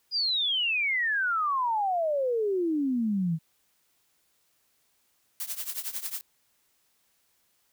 sine exponential sweep, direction down, 4978 to 155.56 Hz, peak -24 dBFS, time 0.11-3.39 s, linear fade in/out 50 ms
blue noise with tremolo, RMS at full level -31 dBFS, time 5.4-6.21 s, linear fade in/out 0 ms, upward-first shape triangle, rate 11 Hz, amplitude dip 90%
effects white hiss -70 dBFS RMS until 7.72 s

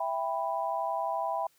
sine chord, E minor, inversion none, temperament just, 659.3 / 791.1 / 988.9 Hz, E5 / G5 / B5, 0 / +16 / +2 cents, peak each -33 dBFS, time 0-1.47 s, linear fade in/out 5 ms, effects white hiss -67 dBFS RMS until 1.58 s

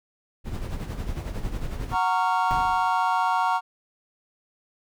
brown noise with tremolo, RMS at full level -28 dBFS, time 0.44-1.98 s, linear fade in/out 50 ms, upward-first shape sine, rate 11 Hz, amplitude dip 55%
triangle chord, Gb major seventh, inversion none, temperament just, 740 / 925 / 1110 / 1387.5 Hz, Gb5 / Bb5 / Db6 / F6, 0 / -14 / +2 / -12 cents, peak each -24 / -22 / -25 / -28 dBFS, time 1.91-3.61 s, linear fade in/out 50 ms
brown noise with exponential decay, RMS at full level -27 dBFS, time 2.51-3.02 s, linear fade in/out 0 ms, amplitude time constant 110 ms
effects none

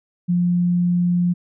sine tone, 176.1 Hz, F3, 15 cents sharp, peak -15 dBFS, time 0.28-1.34 s, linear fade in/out 20 ms, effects none

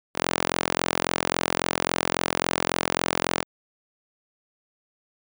sawtooth tone with high-pass filter, 43.65 Hz, F1, in tune, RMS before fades -26 dBFS, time 0.14-3.45 s, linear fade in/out 50 ms, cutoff 380 Hz, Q 0.52, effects none

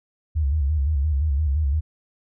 sine tone with vibrato, 73 Hz, D2, 10 cents flat, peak -18 dBFS, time 0.35-1.81 s, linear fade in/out 20 ms, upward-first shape square, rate 5.8 Hz, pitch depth 110 cents each way, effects none

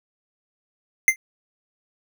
square tone with exponential decay, 2083 Hz, C7, 8 cents flat, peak -8 dBFS, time 1.08-1.16 s, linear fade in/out 1 ms, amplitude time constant 17 ms, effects none

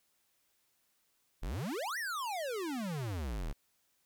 square exponential two-way sweep, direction up then down, 33.62 to 1980 to 33.62 Hz, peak -36 dBFS, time 1.42-3.53 s, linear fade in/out 10 ms, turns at 1.98 s, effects white hiss -75 dBFS RMS until 4.05 s

